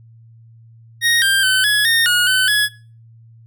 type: tone with pitch steps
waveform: 25% pulse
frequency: 1868 / 1585 / 1523 / 1687 / 1838 / 1445 / 1517 / 1686 Hz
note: A#6 / G6 / F#6 / G#6 / A#6 / F#6 / F#6 / G#6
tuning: +3 / +19 / +50 / +27 / -25 / -41 / +43 / +26 cents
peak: -9 dBFS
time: 1.01-2.69 s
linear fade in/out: 50 ms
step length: 210 ms
effects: noise-tail reverb RT60 0.4 s tail -21 dB re dry + added 114 Hz sine -42 dBFS peak until 3.46 s